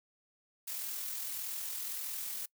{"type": "noise with amplitude modulation", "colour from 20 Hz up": "blue", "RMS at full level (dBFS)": -38, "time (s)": [0.67, 2.46], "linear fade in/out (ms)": 10, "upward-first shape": "sine", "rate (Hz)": 41.7, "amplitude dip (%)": 30, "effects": ["noise-tail reverb RT60 0.1 s tail -23 dB re dry"]}